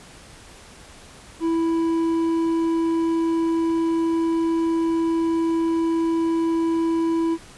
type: tone with hard clipping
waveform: triangle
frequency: 329.6 Hz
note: E4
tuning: in tune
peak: -20 dBFS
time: 1.4-7.38 s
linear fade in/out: 50 ms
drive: 9 dB
effects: pink hiss -45 dBFS RMS until 7.57 s + resampled to 24000 Hz